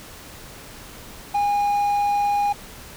triangle tone, 817 Hz, G#5, 29 cents flat, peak -16 dBFS, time 1.34-2.53 s, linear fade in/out 10 ms, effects pink hiss -41 dBFS RMS until 2.96 s

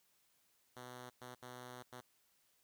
5% pulse tone bursts at uneven times, 124.6 Hz, B2, 16 cents sharp, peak -38 dBFS, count 4, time 0.76-1.1 / 1.21-1.35 / 1.42-1.83 / 1.92-2.01 s, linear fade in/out 10 ms, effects white hiss -75 dBFS RMS until 2.63 s

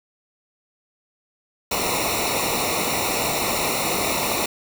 pink noise with comb filter, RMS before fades -23 dBFS, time 1.71-4.46 s, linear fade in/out 5 ms, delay 0.62 ms, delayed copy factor -0.9, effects none

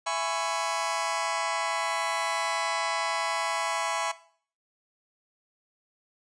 sawtooth chord, C# minor seventh, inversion first, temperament just, 665.2 / 831.5 / 997.9 / 1108.7 Hz, E5 / G#5 / B5 / C#6, +16 / +2 / +18 / 0 cents, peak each -29 dBFS, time 0.06-4.12 s, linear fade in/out 10 ms, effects noise-tail reverb RT60 0.5 s tail -17 dB re dry + resampled to 22050 Hz

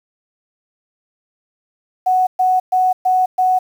sine tone bursts, 741 Hz, F#5, 2 cents sharp, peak -11 dBFS, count 5, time 2.06-3.59 s, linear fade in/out 10 ms, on 210 ms, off 120 ms, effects 7-bit

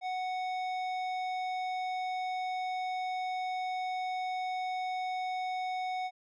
sine tone with hard clipping, 740 Hz, F#5, in tune, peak -34 dBFS, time 0.01-6.11 s, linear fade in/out 50 ms, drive 11 dB, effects resampled to 22050 Hz

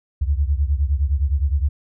sine beating tone pair, 68 / 77.7 Hz, C#2 / D#2, -33 / -2 cents, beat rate 9.7 Hz, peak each -18 / -21 dBFS, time 0.21-1.69 s, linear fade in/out 10 ms, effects none

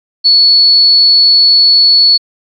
sine tone, 4412 Hz, C#8, 9 cents flat, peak -3 dBFS, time 0.24-2.18 s, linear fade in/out 20 ms, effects MP3 96 kbps

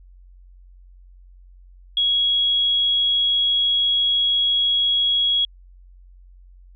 sine tone, 3322 Hz, G#7, in tune, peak -16 dBFS, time 1.97-5.45 s, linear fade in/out 2 ms, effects added 45 Hz sine -44 dBFS peak until 6.75 s

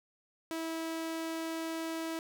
sawtooth tone, 325.6 Hz, E4, 21 cents flat, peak -31 dBFS, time 0.51-2.19 s, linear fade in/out 0 ms, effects none

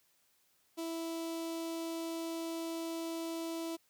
sawtooth tone with notch filter, 329.6 Hz, E4, in tune, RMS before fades -39 dBFS, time 0.77-3.77 s, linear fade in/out 20 ms, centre 1700 Hz, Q 1.1, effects white hiss -72 dBFS RMS until 3.89 s + high-pass 60 Hz 12 dB/octave

